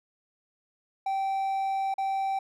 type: tone with dropouts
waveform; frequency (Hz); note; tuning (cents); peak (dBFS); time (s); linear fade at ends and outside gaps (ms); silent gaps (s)
triangle; 777; G5; -16; -24; 1.06-2.39; 5; 1.941-1.981
effects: none